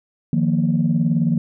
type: chord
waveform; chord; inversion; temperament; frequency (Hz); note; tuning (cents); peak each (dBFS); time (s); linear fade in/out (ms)
sine; Eb suspended second; none; equal; 155.56 / 174.61 / 233.1; Eb3 / F3 / Bb3; 0 / 0 / 0; -19; 0.33-1.38; 2
effects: tanh soft clip ceiling -8 dBFS